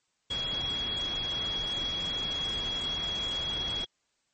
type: tone in noise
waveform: sine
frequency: 3322 Hz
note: G#7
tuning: in tune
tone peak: -30 dBFS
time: 0.3-3.85 s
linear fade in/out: 10 ms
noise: pink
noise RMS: -39 dBFS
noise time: 0.3-3.85 s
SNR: +6 dB
effects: white hiss -75 dBFS RMS until 4.33 s + MP3 32 kbps